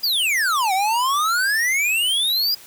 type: exponential two-way sweep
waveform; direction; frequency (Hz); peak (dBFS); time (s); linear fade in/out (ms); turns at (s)
square; down then up; 4978 to 738 to 4978; -18; 0.03-2.55; 10; 0.73
effects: white hiss -44 dBFS RMS until 2.66 s